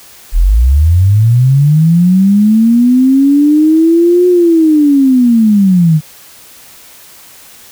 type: linear two-way sweep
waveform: sine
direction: up then down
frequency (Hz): 35.55 to 362 to 149.7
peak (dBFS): -4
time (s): 0.32-6.01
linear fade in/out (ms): 50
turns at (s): 4.28
effects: white hiss -37 dBFS RMS until 7.71 s